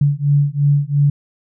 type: beating tone pair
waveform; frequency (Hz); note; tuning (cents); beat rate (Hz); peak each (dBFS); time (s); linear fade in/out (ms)
sine; 142.2 / 145.1; C#3 / D3; +45 / -21; 2.9; -15; 0.01-1.1; 5
effects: none